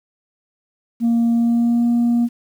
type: tone with pitch glide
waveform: sine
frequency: 233.1 to 237.3 Hz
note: A#3 to A#3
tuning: 0 to +31 cents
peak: -11 dBFS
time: 1-2.29 s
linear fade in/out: 50 ms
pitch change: +31 cents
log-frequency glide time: 1.32-1.87 s
effects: tanh soft clip ceiling -12 dBFS + 8-bit